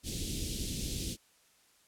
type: band-stop noise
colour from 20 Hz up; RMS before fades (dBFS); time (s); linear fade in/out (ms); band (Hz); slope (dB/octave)
pink; -36; 0.03-1.17; 50; 370 to 3200; 24
effects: white hiss -66 dBFS RMS until 1.87 s + low-pass 11000 Hz 12 dB/octave